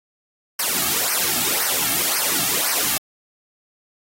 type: noise with flanger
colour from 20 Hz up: white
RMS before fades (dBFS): -21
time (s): 0.59-2.98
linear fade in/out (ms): 5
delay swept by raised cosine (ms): 0.27 to 2.07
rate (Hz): 1.9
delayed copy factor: -0.95
effects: AAC 48 kbps